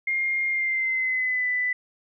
sine tone with pitch glide, 2123 to 1992.3 Hz, C7 to B6, +25 to +15 cents, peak -22 dBFS, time 0.07-1.73 s, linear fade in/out 5 ms, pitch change -110 cents, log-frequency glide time 0.49-1.48 s, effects none

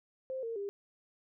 sine tone with pitch steps, 523.3 / 458.2 / 401.2 Hz, C5 / A#4 / G4, 0 / -30 / +40 cents, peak -35 dBFS, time 0.3-0.69 s, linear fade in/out 0 ms, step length 130 ms, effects none

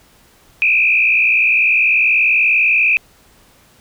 sine tone with frequency modulation, 2489 Hz, D#7, in tune, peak -10 dBFS, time 0.62-2.97 s, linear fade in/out 0 ms, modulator 59.7 Hz, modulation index 2.1, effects pink hiss -50 dBFS RMS until 3.8 s

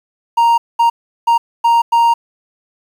triangle tone bursts at uneven times, 932.3 Hz, A#5, in tune, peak -6 dBFS, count 5, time 0.37-0.58 / 0.79-0.9 / 1.27-1.38 / 1.64-1.82 / 1.92-2.14 s, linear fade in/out 10 ms, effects 7-bit

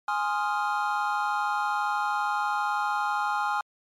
triangle chord, F minor seventh, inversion first, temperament equal, 830.6 / 1046.5 / 1244.5 / 1396.9 Hz, Ab5 / C6 / Eb6 / F6, 0 / 0 / 0 / 0 cents, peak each -26 / -30 / -30 / -29 dBFS, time 0.08-3.61 s, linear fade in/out 2 ms, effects MP3 96 kbps

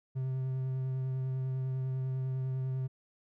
triangle tone with vibrato, 130.81 Hz, C3, in tune, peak -29 dBFS, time 0.15-2.88 s, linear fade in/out 20 ms, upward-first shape sine, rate 10 Hz, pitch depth 14 cents each way, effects none

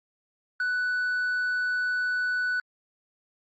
triangle tone with tanh clipping, 1487 Hz, F#6, 8 cents sharp, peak -25 dBFS, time 0.6-2.6 s, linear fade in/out 2 ms, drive 7 dB, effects Opus 48 kbps

